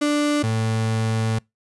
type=tone pair in turn; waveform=35% pulse; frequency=294.4 / 111.46 Hz; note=D4 / A2; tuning=+4 / +23 cents; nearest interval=octave + perfect fourth; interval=1681 cents; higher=first; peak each=-16 / -18 dBFS; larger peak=first; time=0.01-0.43 / 0.43-1.39 s; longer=second; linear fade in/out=10 ms; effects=noise-tail reverb RT60 0.2 s tail -26 dB re dry + resampled to 24000 Hz